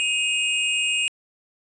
square tone pair together, 2522 / 2831 Hz, D#7 / F7, +23 / +23 cents, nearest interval major second, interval 200 cents, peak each -24 dBFS, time 0-1.08 s, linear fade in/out 0 ms, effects resampled to 22050 Hz

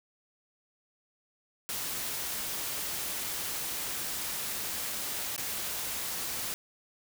white noise with dropouts, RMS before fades -35 dBFS, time 1.69-6.54 s, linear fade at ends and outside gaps 0 ms, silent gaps 5.363-5.379 s, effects none

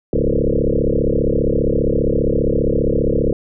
sine tone with frequency modulation, 240 Hz, B3, 49 cents flat, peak -13 dBFS, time 0.13-3.33 s, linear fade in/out 2 ms, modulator 35 Hz, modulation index 7.9, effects none

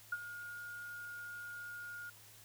sine tone with ADSR envelope, 1428 Hz, F6, 38 cents sharp, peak -32 dBFS, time 0.12-2.1 s, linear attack 6 ms, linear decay 39 ms, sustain -12 dB, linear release 7 ms, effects added 107 Hz sine -65 dBFS peak until 2.44 s + white hiss -59 dBFS RMS until 2.44 s

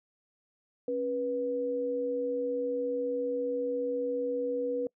sine tone pair together, 273.8 / 488.4 Hz, C#4 / B4, -21 / -19 cents, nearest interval minor seventh, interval 1002 cents, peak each -36 / -29 dBFS, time 0.88-4.87 s, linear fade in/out 2 ms, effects noise-tail reverb RT60 0.1 s tail -25 dB re dry

